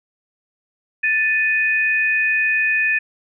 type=tone pair together; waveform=sine; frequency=1761.7 / 2489 Hz; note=A6 / D#7; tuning=+2 / 0 cents; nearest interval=tritone; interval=598 cents; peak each=-18 dBFS; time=1.03-2.99 s; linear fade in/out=10 ms; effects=none